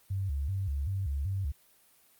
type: tone with vibrato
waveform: sine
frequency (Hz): 82.41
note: E2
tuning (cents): 0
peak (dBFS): -29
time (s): 0.1-1.52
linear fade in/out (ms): 10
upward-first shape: square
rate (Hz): 2.6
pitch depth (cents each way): 280
effects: white hiss -63 dBFS RMS until 2.19 s + Opus 32 kbps